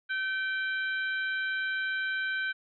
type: harmonic tone with a mistuned harmonic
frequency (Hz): 784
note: G5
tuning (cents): 0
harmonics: 2 / 3 / 4 / 5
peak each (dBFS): -29 / -41 / -42 / -44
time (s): 0.09-2.53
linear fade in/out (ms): 20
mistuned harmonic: 2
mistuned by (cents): -35
effects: none